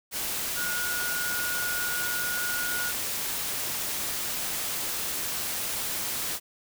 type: tone in noise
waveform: sine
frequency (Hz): 1443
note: F#6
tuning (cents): -44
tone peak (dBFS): -30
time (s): 0.55-2.93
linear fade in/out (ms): 50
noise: white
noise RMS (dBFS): -31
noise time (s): 0.11-6.4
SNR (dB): -2
effects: none